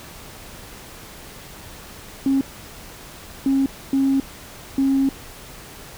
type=tone bursts at uneven times; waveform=sine; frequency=271 Hz; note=C#4; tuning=39 cents flat; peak=-14 dBFS; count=4; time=2.26-2.41 / 3.46-3.66 / 3.93-4.2 / 4.78-5.09 s; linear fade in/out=2 ms; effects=tanh soft clip ceiling -11 dBFS + pink hiss -40 dBFS RMS until 5.97 s